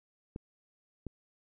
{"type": "clicks", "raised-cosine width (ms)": 3, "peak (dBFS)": -26, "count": 2, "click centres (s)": [0.361, 1.067], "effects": []}